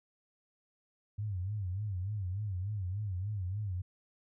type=tone with vibrato; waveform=sine; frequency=97.9 Hz; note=G2; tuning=2 cents flat; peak=-33 dBFS; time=1.18-3.82 s; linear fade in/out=10 ms; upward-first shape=sine; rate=3.4 Hz; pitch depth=160 cents each way; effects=none